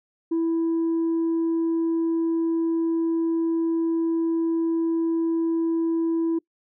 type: tone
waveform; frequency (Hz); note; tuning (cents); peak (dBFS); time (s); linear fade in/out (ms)
sine; 330; E4; +2; -18; 0.31-6.39; 10
effects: noise-tail reverb RT60 0.1 s tail -24 dB re dry + tanh soft clip ceiling -19 dBFS